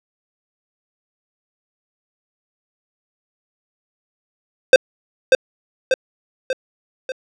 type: tone with echo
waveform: square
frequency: 520 Hz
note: C5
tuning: 11 cents flat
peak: -3 dBFS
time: 4.73-4.76 s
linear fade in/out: 2 ms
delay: 590 ms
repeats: 4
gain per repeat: -5 dB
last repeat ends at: 7.12 s
effects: low-pass 5000 Hz 12 dB/octave